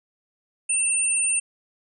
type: tone pair together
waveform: sine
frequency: 2678 / 9008 Hz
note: E7 / C#9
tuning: +27 / +27 cents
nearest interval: octave + major sixth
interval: 2100 cents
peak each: -28 / -20 dBFS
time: 0.69-1.4 s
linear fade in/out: 10 ms
effects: none